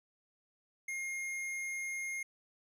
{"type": "tone with tanh clipping", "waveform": "sine", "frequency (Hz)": 2135, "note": "C7", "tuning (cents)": 34, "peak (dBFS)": -38, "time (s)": [0.88, 2.23], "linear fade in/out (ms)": 5, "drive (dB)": 17, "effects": ["resampled to 32000 Hz"]}